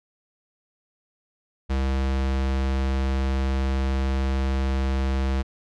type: tone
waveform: square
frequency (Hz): 66.6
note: C2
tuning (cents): +31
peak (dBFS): -22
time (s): 1.69-5.43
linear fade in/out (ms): 20
effects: low-pass 5000 Hz 12 dB/octave